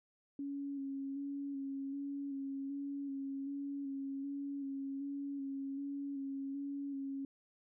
sine tone with vibrato, 277.2 Hz, C#4, in tune, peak -38 dBFS, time 0.39-7.25 s, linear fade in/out 2 ms, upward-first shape square, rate 1.3 Hz, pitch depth 21 cents each way, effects none

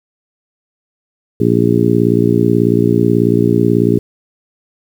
harmonic tone, 58.27 Hz, A#1, in tune, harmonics 2 / 3 / 4 / 5 / 6 / 7, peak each -16 / -16 / -16 / -16 / -16 / -16 dBFS, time 1.4-3.99 s, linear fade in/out 5 ms, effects 7-bit

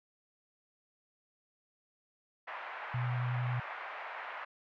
pink band-pass noise, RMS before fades -43 dBFS, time 2.47-4.45 s, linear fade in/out 10 ms, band 720 to 2200 Hz, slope 24 dB/octave
sine tone with vibrato, 123.47 Hz, B2, in tune, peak -31 dBFS, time 2.94-3.6 s, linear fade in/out 5 ms, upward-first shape square, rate 11 Hz, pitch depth 8 cents each way
effects none

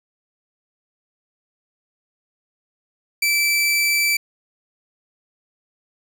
sawtooth tone, 2324 Hz, D7, 19 cents flat, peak -13 dBFS, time 3.22-4.17 s, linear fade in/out 5 ms, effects none

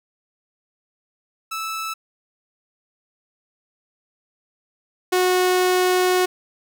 sawtooth tone pair in turn, 1312 / 365.7 Hz, E6 / F#4, -9 / -20 cents, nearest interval octave + minor seventh, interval 2211 cents, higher first, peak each -22 / -12 dBFS, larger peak second, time 1.51-1.94 / 5.12-6.26 s, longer second, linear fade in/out 10 ms, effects none

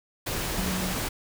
sine tone in noise, 185 Hz, F#3, in tune, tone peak -30 dBFS, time 0.58-0.93 s, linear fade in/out 10 ms, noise pink, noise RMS -30 dBFS, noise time 0.26-1.09 s, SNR -3 dB, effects none

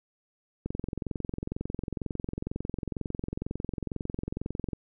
click train, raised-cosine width 3 ms, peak -19 dBFS, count 91, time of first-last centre 0.66-4.732 s, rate 22.1 Hz, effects none

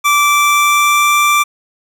25% pulse tone with pitch glide, 1166 to 1175.5 Hz, D6 to D6, -13 to +1 cents, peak -5 dBFS, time 0.04-1.44 s, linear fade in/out 20 ms, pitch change +14 cents, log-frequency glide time 0.27-1.19 s, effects none

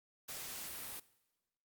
white noise, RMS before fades -45 dBFS, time 0.28-1 s, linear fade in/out 10 ms, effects noise-tail reverb RT60 1.0 s tail -20 dB re dry + Opus 48 kbps

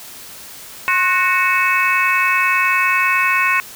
harmonic tone with a mistuned harmonic, 370 Hz, F#4, in tune, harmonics 3 / 4 / 5 / 6 / 7, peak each -18 / -21 / -21 / -20 / -18 dBFS, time 0.88-3.6 s, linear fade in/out 0 ms, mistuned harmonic 3, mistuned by -53 cents, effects white hiss -36 dBFS RMS until 3.75 s

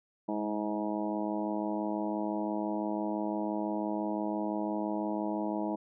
harmonic tone with a mistuned harmonic, 105.9 Hz, G#2, 34 cents sharp, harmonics 2 / 3 / 4 / 5 / 6 / 7 / 8 / 9, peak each -36 / -34 / -44 / -43 / -38 / -45 / -41 / -42 dBFS, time 0.28-5.76 s, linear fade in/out 10 ms, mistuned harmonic 2, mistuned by -25 cents, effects none

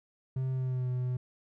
triangle tone with pitch glide, 130.81 to 125.7 Hz, C3 to B2, 0 to +31 cents, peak -27 dBFS, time 0.36-1.17 s, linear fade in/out 5 ms, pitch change -69 cents, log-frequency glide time 0.51-0.89 s, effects none

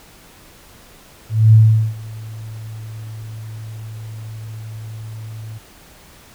sine tone with ADSR envelope, 110 Hz, A2, in tune, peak -4 dBFS, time 1.29-5.59 s, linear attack 240 ms, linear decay 410 ms, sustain -24 dB, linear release 18 ms, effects pink hiss -45 dBFS RMS until 6.34 s

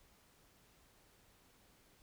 silence, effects pink hiss -68 dBFS RMS until 2.02 s

